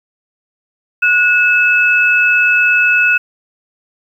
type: tone pair together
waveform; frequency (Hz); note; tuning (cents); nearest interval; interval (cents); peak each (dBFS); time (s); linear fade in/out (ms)
sine; 1461.4 / 2604; F#6 / E7; -22 / -22; minor seventh; 1000; -11; 1.02-3.18; 10
effects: 7-bit